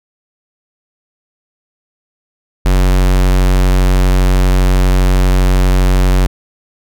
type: tone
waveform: square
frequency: 46.25 Hz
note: F#1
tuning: in tune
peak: -8 dBFS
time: 2.65-6.27 s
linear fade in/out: 10 ms
effects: none